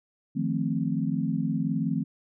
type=chord; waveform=sine; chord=F dominant seventh; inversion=third; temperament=equal; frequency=155.56 / 174.61 / 220 / 261.6 Hz; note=Eb3 / F3 / A3 / C4; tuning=0 / 0 / 0 / 0 cents; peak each=-30 dBFS; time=0.35-2.04 s; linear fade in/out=20 ms; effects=none